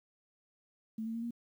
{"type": "tone with pitch steps", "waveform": "sine", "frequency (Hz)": [220.9, 225.7, 230.5, 235.5], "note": ["A3", "A3", "A#3", "A#3"], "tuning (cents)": [7, 44, -19, 18], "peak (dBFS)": -35, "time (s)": [0.98, 1.308], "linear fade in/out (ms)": 5, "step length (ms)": 82, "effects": ["11-bit"]}